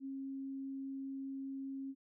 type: tone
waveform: sine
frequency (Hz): 270.5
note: C#4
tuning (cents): -42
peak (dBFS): -40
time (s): 0-1.95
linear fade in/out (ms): 50
effects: none